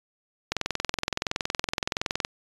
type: click train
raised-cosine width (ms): 0.2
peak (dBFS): -8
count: 38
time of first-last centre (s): 0.52-2.249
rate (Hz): 21.4
effects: resampled to 24000 Hz